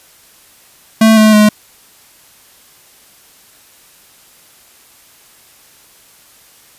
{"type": "tone with pitch steps", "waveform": "square", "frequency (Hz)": [221, 216.2, 211.5], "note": ["A3", "A3", "G#3"], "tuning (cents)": [8, -30, 32], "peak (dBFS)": -5, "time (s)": [1.01, 1.49], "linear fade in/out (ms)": 5, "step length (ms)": 160, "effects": ["white hiss -45 dBFS RMS until 6.78 s", "resampled to 32000 Hz"]}